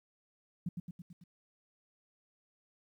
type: tone with echo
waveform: sine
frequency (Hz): 174.5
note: F3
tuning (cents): -1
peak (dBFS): -32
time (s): 0.66-0.69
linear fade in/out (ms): 5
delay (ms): 110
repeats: 5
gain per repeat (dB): -4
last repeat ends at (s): 1.24
effects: 12-bit